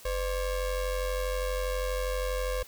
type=ring-modulated tone; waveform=square; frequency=277.2 Hz; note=C#4; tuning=in tune; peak=-26 dBFS; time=0.05-2.63 s; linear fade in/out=5 ms; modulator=231 Hz; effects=white hiss -51 dBFS RMS until 2.67 s